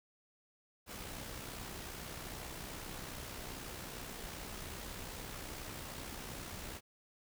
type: noise with amplitude modulation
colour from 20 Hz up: pink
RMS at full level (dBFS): -44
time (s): 0.86-6.81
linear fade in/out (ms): 50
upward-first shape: sine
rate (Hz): 62.5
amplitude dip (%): 40
effects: none